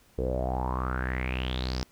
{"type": "tone with low-pass filter sweep", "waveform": "sawtooth", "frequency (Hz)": 63.4, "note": "B1", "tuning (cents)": 46, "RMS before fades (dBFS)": -30, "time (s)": [0.18, 1.83], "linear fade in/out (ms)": 0, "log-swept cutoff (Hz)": [450, 5400], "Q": 7.7, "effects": ["pink hiss -61 dBFS RMS until 1.91 s"]}